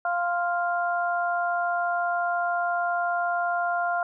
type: harmonic tone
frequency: 349.2 Hz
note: F4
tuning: in tune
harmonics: 2 / 3 / 4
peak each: -25 / -33 / -28 dBFS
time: 0.05-4.03 s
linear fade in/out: 2 ms
effects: none